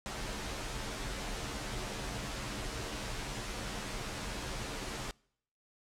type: noise with comb filter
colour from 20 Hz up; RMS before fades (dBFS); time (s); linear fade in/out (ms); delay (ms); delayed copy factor
pink; -39; 0.06-5.11; 0; 12; -0.8
effects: noise-tail reverb RT60 0.7 s tail -26 dB re dry + low-pass 8000 Hz 12 dB/octave